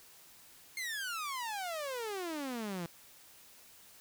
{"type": "exponential sweep", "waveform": "sawtooth", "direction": "down", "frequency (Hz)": [2145, 164.81], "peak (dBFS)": -33, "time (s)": [0.77, 2.86], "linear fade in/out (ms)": 2, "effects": ["white hiss -58 dBFS RMS until 4 s"]}